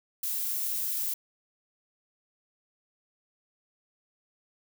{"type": "noise", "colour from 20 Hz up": "violet", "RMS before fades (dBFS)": -31, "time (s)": [0.23, 1.14], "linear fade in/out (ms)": 5, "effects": []}